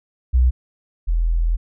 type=tone pair in turn; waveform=sine; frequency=62.3 / 41.58 Hz; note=B1 / E1; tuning=+16 / +16 cents; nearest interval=perfect fifth; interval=700 cents; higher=first; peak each=-11 / -15 dBFS; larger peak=first; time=0.33-0.51 / 1.07-1.57 s; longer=second; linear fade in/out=20 ms; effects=none